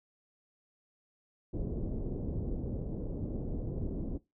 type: low-pass noise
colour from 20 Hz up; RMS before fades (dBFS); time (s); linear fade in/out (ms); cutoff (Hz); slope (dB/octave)
pink; -36; 1.53-4.18; 10; 450; 24
effects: noise-tail reverb RT60 0.2 s tail -18 dB re dry